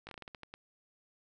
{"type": "slowing click train", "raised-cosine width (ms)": 0.3, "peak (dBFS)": -29, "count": 10, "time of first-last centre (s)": [0.07, 0.54], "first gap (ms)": 19, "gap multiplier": 1.24, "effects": []}